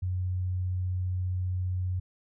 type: tone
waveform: sine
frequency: 91.5 Hz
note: F#2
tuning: 19 cents flat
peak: -27 dBFS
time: 0.02-2 s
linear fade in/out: 10 ms
effects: none